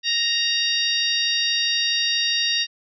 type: harmonic tone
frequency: 932.3 Hz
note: A#5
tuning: in tune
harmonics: 2 / 3 / 4 / 5 / 6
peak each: -28 / -25 / -23 / -26 / -28 dBFS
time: 0.03-2.67 s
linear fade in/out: 50 ms
effects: none